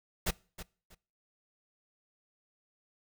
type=noise with echo; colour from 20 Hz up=pink; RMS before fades=-30 dBFS; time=0.26-0.31 s; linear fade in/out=10 ms; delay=320 ms; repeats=2; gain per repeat=-13 dB; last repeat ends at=0.95 s; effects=noise-tail reverb RT60 0.4 s tail -23 dB re dry